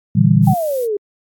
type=chord; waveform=sine; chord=E half-diminished seventh; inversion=second; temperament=equal; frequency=116.54 / 146.83 / 164.81 / 196 Hz; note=Bb2 / D3 / E3 / G3; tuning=0 / 0 / 0 / 0 cents; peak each=-14 dBFS; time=0.15-0.54 s; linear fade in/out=10 ms
type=noise; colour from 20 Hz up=violet; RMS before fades=-33 dBFS; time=0.42-0.88 s; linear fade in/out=50 ms
type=exponential sweep; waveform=sine; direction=down; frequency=798 to 397.7 Hz; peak=-16 dBFS; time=0.47-0.97 s; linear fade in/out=5 ms
effects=AAC 64 kbps